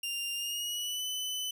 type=tone with pitch glide; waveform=sawtooth; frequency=2794 to 3012 Hz; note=F7 to F#7; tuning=0 to +30 cents; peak=-30 dBFS; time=0.03-1.51 s; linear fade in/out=5 ms; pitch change=+130 cents; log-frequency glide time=0.34-1.06 s; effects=none